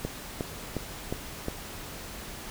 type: click train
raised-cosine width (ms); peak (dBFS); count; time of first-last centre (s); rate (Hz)
2; -16; 5; 0.05-1.484; 2.79
effects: pink hiss -41 dBFS RMS until 2.5 s